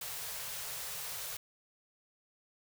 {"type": "band-stop noise", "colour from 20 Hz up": "white", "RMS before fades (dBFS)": -41, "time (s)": [0.01, 1.37], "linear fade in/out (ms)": 5, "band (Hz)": [180, 410], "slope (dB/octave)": 96, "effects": []}